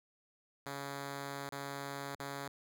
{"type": "tone with dropouts", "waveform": "5% pulse", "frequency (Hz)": 140, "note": "C#3", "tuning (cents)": 18, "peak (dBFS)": -29, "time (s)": [0.66, 2.48], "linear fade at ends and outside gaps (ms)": 2, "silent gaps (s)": [[1.491, 1.523], [2.152, 2.196]], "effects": []}